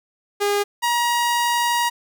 sawtooth tone pair in turn, 407.8 / 951.6 Hz, G#4 / A#5, -32 / +35 cents, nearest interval octave + minor third, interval 1467 cents, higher second, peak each -14 dBFS, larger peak neither, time 0.4-0.64 / 0.82-1.9 s, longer second, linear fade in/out 20 ms, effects none

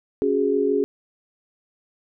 sine chord, C# suspended fourth, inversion none, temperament just, 277.2 / 369.6 / 415.8 Hz, C#4 / F#4 / G#4, 0 / -2 / +2 cents, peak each -24 / -24 / -20 dBFS, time 0.22-0.84 s, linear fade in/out 0 ms, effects none

